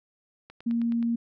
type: click train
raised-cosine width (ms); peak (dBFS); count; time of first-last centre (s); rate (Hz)
0.3; -30; 6; 0.5-1.027; 9.48
type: tone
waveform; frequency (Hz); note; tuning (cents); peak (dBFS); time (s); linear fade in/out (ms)
sine; 233.3; A#3; +2; -23; 0.66-1.16; 10
effects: none